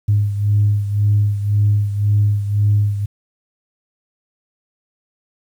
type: beating tone pair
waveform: sine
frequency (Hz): 102.9 / 104.8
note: G#2 / G#2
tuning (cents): -16 / +16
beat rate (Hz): 1.9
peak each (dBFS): -13 / -19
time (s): 0.08-3.06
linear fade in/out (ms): 10
effects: tanh soft clip ceiling -6 dBFS + 8-bit